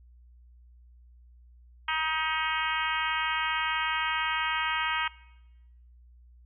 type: harmonic tone with a mistuned harmonic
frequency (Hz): 315.4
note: D#4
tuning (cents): +24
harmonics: 3 / 4 / 5 / 6 / 7 / 8 / 9 / 10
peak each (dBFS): -32 / -33 / -34 / -35 / -35 / -36 / -37 / -37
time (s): 1.88-5.08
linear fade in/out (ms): 5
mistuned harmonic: 6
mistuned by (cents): +17
effects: noise-tail reverb RT60 1.0 s tail -22 dB re dry + added 60 Hz sine -52 dBFS peak until 6.45 s